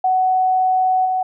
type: tone with level steps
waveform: sine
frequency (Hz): 746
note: F#5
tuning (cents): +14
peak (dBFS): -13 / -16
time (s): 0.04-1.23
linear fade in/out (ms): 5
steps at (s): 1.05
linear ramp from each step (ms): 10
effects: none